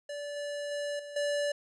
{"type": "tone with level steps", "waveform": "square", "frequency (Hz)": 580, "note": "D5", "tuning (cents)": -22, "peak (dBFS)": [-37, -35, -33, -42, -29], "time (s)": [0.09, 1.52], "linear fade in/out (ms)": 5, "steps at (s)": [0.36, 0.71, 0.99, 1.16], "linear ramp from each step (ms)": 5, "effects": ["resampled to 22050 Hz"]}